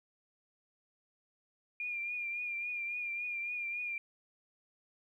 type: tone with vibrato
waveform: sine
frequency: 2409 Hz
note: D7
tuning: 43 cents sharp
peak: -35 dBFS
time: 1.8-3.98 s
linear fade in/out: 2 ms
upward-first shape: triangle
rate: 3.6 Hz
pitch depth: 46 cents each way
effects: 12-bit